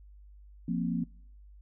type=chord; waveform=sine; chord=F suspended fourth; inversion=none; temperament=just; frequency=174.61 / 232.8 / 261.9 Hz; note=F3 / Bb3 / C4; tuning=0 / -2 / +2 cents; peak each=-31 / -32 / -35 dBFS; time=0.68-1.04 s; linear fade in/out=5 ms; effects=noise-tail reverb RT60 0.6 s tail -25 dB re dry + added 50 Hz sine -50 dBFS peak until 1.61 s